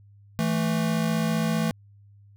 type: tone pair together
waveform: square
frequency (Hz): 164.81 / 220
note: E3 / A3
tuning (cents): 0 / 0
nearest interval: perfect fourth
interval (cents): 500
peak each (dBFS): -26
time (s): 0.39-1.71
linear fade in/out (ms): 0
effects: added 101 Hz sine -50 dBFS peak until 2.36 s